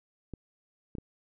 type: clicks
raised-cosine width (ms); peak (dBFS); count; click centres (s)
3; -26; 3; 0.337 / 0.952 / 0.984
effects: none